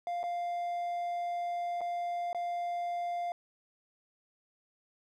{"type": "tone with dropouts", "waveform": "triangle", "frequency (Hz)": 698.5, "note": "F5", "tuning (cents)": 0, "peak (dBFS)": -30, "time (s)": [0.07, 3.32], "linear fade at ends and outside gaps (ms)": 1, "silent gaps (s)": [[0.231, 0.238], [1.808, 1.814], [2.33, 2.347]], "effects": []}